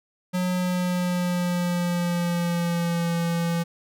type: tone with pitch glide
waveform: square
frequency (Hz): 181.5 to 169.35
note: F#3 to E3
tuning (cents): -33 to +47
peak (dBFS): -23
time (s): 0.33-3.64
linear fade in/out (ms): 20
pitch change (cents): -120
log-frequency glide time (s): 0.53-3.15
effects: none